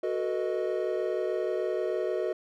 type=chord; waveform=triangle; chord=B dominant seventh; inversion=second; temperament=equal with one note detuned; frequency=370 / 440 / 486.5 / 622.3 Hz; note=F#4 / A4 / B4 / D#5; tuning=0 / 0 / -26 / 0 cents; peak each=-29 / -32 / -32 / -31 dBFS; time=0.03-2.33 s; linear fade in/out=5 ms; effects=none